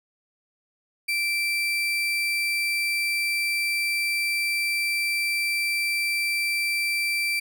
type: tone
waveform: 35% pulse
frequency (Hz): 2340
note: D7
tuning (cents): -7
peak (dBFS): -21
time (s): 1.08-7.4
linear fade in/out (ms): 10
effects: none